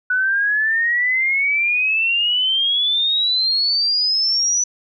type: exponential sweep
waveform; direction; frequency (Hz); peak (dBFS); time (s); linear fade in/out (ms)
sine; up; 1479 to 5980; -15; 0.1-4.64; 5
effects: none